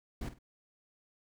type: noise with echo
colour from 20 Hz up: brown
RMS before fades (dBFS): -38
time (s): 0.21-0.29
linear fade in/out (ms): 5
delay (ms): 49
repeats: 2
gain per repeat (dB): -12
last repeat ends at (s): 0.388
effects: none